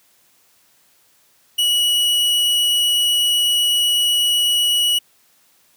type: tone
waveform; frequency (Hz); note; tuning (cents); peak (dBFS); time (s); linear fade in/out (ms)
45% pulse; 2927; F#7; -19; -14; 1.58-4.99; 10
effects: white hiss -57 dBFS RMS until 5.76 s + high-pass 80 Hz 12 dB/octave